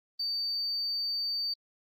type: tone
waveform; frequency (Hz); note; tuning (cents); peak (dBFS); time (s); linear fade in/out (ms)
sine; 4600; D8; -37; -28; 0.19-1.54; 10
effects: tanh soft clip ceiling -26 dBFS + Opus 24 kbps